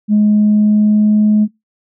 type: tone with pitch glide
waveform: sine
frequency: 210.1 to 211.9 Hz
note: G#3 to G#3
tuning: +20 to +35 cents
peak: -6 dBFS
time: 0.08-1.48 s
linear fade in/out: 50 ms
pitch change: +15 cents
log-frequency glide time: 0.31-1.24 s
effects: noise-tail reverb RT60 0.2 s tail -25 dB re dry + tanh soft clip ceiling -4 dBFS